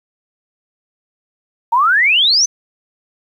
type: exponential sweep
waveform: sine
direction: up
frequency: 892 to 6240 Hz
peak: -9 dBFS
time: 1.72-2.46 s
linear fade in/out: 10 ms
effects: 8-bit